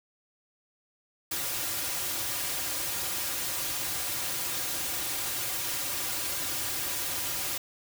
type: noise with comb filter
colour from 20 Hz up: white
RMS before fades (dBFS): -32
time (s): 1.31-7.58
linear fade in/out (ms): 5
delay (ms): 4.6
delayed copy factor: -0.85
effects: none